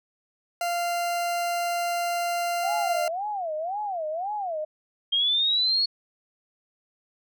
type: tone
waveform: 40% pulse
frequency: 694 Hz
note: F5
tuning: 11 cents flat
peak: -24 dBFS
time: 0.61-3.08 s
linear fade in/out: 2 ms
type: tone with vibrato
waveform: sine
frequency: 720 Hz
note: F#5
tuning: 47 cents flat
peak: -27 dBFS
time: 2.63-4.65 s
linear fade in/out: 10 ms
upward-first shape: sine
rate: 1.9 Hz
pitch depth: 280 cents each way
type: linear sweep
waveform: sine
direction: up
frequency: 3194 to 4387 Hz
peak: -20 dBFS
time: 5.12-5.86 s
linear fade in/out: 10 ms
effects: none